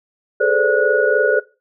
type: tone cluster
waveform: sine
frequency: 416.5 / 440 / 513 / 578 / 1458 Hz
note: G#4 / A4 / C5 / D5 / F#6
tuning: +5 / 0 / -34 / -28 / -26 cents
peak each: -19 dBFS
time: 0.4-1.4 s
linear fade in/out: 10 ms
effects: noise-tail reverb RT60 0.3 s tail -20 dB re dry